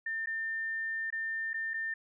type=tone with dropouts; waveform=sine; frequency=1800 Hz; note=A6; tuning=39 cents sharp; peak=-32 dBFS; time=0.06-1.94 s; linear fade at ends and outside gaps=5 ms; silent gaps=0.26-0.27 / 1.104-1.125 / 1.533-1.541 / 1.736-1.74 s; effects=none